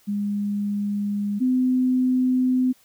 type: tone pair in turn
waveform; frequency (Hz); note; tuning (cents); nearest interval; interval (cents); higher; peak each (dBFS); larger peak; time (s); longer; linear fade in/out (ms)
sine; 204.2 / 254.8; G#3 / C4; -29 / -46; major third; 383; second; -22 / -17; second; 0.07-1.4 / 1.4-2.73; neither; 20
effects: white hiss -58 dBFS RMS until 2.84 s